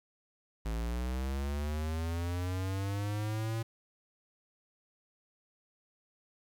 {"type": "linear sweep", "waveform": "square", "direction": "up", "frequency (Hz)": [53.9, 114.2], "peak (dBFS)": -33, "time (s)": [0.65, 3.63], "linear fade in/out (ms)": 10, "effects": ["10-bit"]}